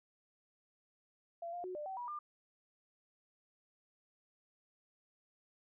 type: tone with pitch steps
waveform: sine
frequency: 680 / 703 / 367.1 / 597 / 765 / 969 / 1200 Hz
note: F5 / F5 / F#4 / D5 / G5 / B5 / D6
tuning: -46 / +11 / -14 / +28 / -42 / -33 / +37 cents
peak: -40 dBFS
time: 1.42-2.19 s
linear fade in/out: 5 ms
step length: 110 ms
effects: none